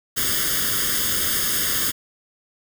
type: noise with comb filter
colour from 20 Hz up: white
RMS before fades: -22 dBFS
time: 0.16-1.92 s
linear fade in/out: 20 ms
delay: 0.6 ms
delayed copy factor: +0.9
effects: none